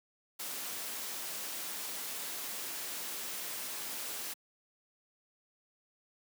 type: noise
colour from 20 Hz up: white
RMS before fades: -40 dBFS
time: 0.39-4.34 s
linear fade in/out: 10 ms
effects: high-pass 200 Hz 12 dB/octave